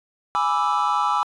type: chord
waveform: triangle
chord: E dominant seventh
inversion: first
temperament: equal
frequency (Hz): 830.6 / 987.8 / 1174.7 / 1318.5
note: G#5 / B5 / D6 / E6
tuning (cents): 0 / 0 / 0 / 0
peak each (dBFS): -22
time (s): 0.35-1.23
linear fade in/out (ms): 0
effects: tanh soft clip ceiling -8 dBFS + resampled to 22050 Hz